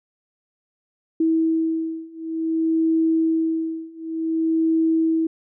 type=beating tone pair; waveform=sine; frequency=323.5 / 324.05 Hz; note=E4 / E4; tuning=-32 / -30 cents; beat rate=0.55 Hz; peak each=-22 / -21 dBFS; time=1.2-5.27 s; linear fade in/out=5 ms; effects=none